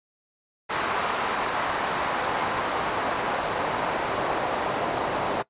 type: noise with band-pass filter sweep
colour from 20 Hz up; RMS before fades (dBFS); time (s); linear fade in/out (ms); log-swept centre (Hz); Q
pink; -27; 0.69-5.43; 20; 1100 to 710; 1.1
effects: noise-tail reverb RT60 0.1 s tail -20 dB re dry + resampled to 8000 Hz